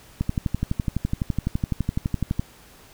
click train, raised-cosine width 5 ms, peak -10 dBFS, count 27, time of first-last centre 0.21-2.395 s, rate 11.9 Hz, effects pink hiss -50 dBFS RMS until 2.93 s

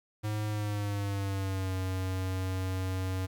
square tone with pitch glide, 106.3 to 93.61 Hz, G#2 to F#2, +41 to +21 cents, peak -31 dBFS, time 0.23-3.27 s, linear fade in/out 20 ms, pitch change -220 cents, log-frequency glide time 0.48-1.74 s, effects 11-bit

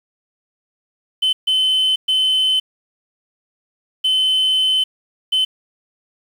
sine tone bursts at uneven times, 3052 Hz, G7, 47 cents flat, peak -11 dBFS, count 5, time 1.22-1.33 / 1.47-1.96 / 2.08-2.6 / 4.04-4.84 / 5.32-5.45 s, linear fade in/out 10 ms, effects tanh soft clip ceiling -12 dBFS + 7-bit

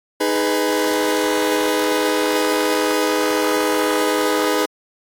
sawtooth chord, G# minor, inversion second, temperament just, 311.5 / 415.3 / 498.4 Hz, D#4 / G#4 / B4, +2 / 0 / +16 cents, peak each -17 dBFS, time 0.2-4.66 s, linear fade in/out 10 ms, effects AAC 64 kbps

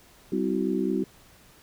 harmonic tone with a mistuned harmonic, 65.41 Hz, C2, in tune, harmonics 3 / 4 / 5 / 6, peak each -29 / -29 / -29 / -29 dBFS, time 0.32-1.04 s, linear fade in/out 5 ms, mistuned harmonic 6, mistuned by -76 cents, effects pink hiss -55 dBFS RMS until 1.62 s

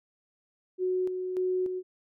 sine tone with tremolo, 368.4 Hz, F#4, 7 cents flat, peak -25 dBFS, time 0.78-1.83 s, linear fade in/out 50 ms, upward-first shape square, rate 1.7 Hz, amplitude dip 45%, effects none

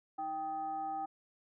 sine tone with frequency modulation, 784 Hz, G5, in tune, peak -35 dBFS, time 0.18-1.06 s, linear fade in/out 10 ms, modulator 469 Hz, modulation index 0.47, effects none

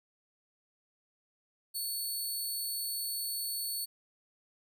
10% pulse tone, 4435 Hz, C#8, in tune, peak -27 dBFS, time 1.74-3.86 s, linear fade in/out 20 ms, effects none

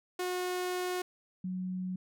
sawtooth / sine tone pair in turn, 362.5 / 184.31 Hz, F#4 / F#3, -35 / -6 cents, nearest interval octave, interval 1171 cents, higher first, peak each -28 / -33 dBFS, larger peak first, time 0.19-1.02 / 1.44-1.96 s, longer first, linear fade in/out 5 ms, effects none

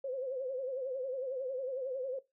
sine tone with vibrato, 523.3 Hz, C5, in tune, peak -34 dBFS, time 0.04-2.19 s, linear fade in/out 5 ms, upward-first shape sine, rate 11 Hz, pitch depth 91 cents each way, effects noise-tail reverb RT60 0.2 s tail -18 dB re dry

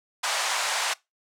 pink band-pass noise, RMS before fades -27 dBFS, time 0.23-0.94 s, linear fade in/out 10 ms, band 730 to 8900 Hz, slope 24 dB/octave, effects noise-tail reverb RT60 0.2 s tail -22 dB re dry

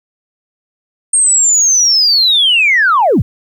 sine linear sweep, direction down, 8650 to 58 Hz, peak -6 dBFS, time 1.13-3.22 s, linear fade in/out 5 ms, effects tanh soft clip ceiling -2 dBFS + 8-bit

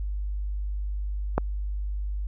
click, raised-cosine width 1 ms, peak -8 dBFS, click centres 1.38 s, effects added 50 Hz sine -27 dBFS peak until 2.27 s

